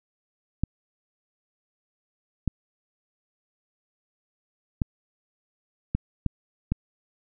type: clicks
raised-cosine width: 5 ms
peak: -11 dBFS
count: 6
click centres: 0.636 / 2.477 / 4.818 / 5.95 / 6.263 / 6.72 s
effects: none